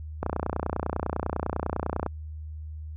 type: click train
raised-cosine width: 1 ms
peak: -13 dBFS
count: 56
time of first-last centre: 0.23-2.063 s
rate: 30 Hz
effects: added 77 Hz sine -35 dBFS peak until 2.96 s